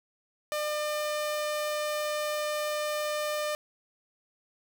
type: tone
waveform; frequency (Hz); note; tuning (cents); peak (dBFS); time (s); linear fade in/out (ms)
sawtooth; 601; D5; +40; -25; 0.52-3.55; 0
effects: none